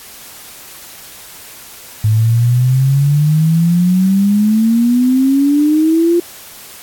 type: exponential sweep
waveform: sine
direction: up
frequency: 106.5 to 349.2 Hz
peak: -8 dBFS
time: 2.04-6.2 s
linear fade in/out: 5 ms
effects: white hiss -35 dBFS RMS until 6.82 s + AAC 64 kbps